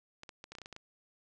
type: clicks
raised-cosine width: 0.2 ms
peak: -29 dBFS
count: 10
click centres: 0.234 / 0.292 / 0.441 / 0.52 / 0.552 / 0.585 / 0.617 / 0.659 / 0.727 / 0.764 s
effects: resampled to 24000 Hz